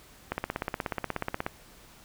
click train, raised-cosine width 0.5 ms, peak -14 dBFS, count 20, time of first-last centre 0.32-1.465 s, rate 16.6 Hz, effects pink hiss -54 dBFS RMS until 2.04 s

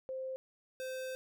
sine / square tone pair in turn, 523.3 / 518.5 Hz, C5 / C5, 0 / -16 cents, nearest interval unison, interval 16 cents, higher first, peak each -37 / -39 dBFS, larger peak first, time 0.09-0.36 / 0.8-1.15 s, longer second, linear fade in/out 0 ms, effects none

